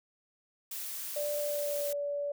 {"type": "noise", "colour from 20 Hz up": "blue", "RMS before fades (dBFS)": -39, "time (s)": [0.71, 1.93], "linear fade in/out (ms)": 5}
{"type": "tone with pitch glide", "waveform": "sine", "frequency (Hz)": [587.3, 575.5], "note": ["D5", "D5"], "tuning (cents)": [0, -35], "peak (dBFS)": -31, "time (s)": [1.16, 2.32], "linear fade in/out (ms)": 5, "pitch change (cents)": -35, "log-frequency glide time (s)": [1.38, 1.93]}
{"effects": []}